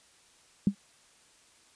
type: tone with exponential decay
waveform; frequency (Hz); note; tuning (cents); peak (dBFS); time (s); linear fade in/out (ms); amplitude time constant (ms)
sine; 199.3; G3; +29; -16; 0.67-0.75; 2; 16
effects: white hiss -61 dBFS RMS until 1.75 s + resampled to 22050 Hz